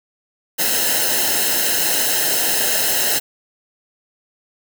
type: noise with comb filter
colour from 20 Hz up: white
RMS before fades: -18 dBFS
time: 0.58-3.2 s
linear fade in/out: 20 ms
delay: 0.86 ms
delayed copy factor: -0.8
effects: none